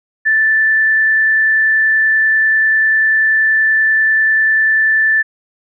sine tone with frequency modulation, 1760 Hz, A6, in tune, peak -9 dBFS, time 0.25-5.23 s, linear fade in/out 20 ms, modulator 30.3 Hz, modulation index 0.45, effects none

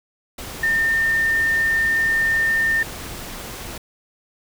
sine tone in noise, 1810 Hz, A6, 48 cents sharp, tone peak -16 dBFS, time 0.63-2.83 s, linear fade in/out 5 ms, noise pink, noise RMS -33 dBFS, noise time 0.38-3.78 s, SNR +14 dB, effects none

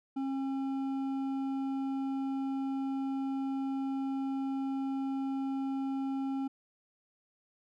triangle tone with hard clipping, 270 Hz, C#4, 45 cents flat, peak -33 dBFS, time 0.16-6.48 s, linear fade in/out 10 ms, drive 11 dB, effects none

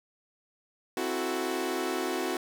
sawtooth chord, F# half-diminished seventh, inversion second, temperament equal, 261.6 / 329.6 / 370 / 440 Hz, C4 / E4 / F#4 / A4, 0 / 0 / 0 / 0 cents, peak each -32 / -31 / -28 / -34 dBFS, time 0.97-2.37 s, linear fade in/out 2 ms, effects none

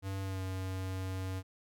square tone with pitch glide, 96.8 to 94.15 Hz, G2 to F#2, -21 to +31 cents, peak -36 dBFS, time 0.02-1.43 s, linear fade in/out 50 ms, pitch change -48 cents, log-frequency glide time 0.22-0.42 s, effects none

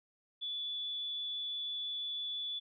sine tone, 3451 Hz, A7, 34 cents flat, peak -36 dBFS, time 0.41-2.6 s, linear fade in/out 20 ms, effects none

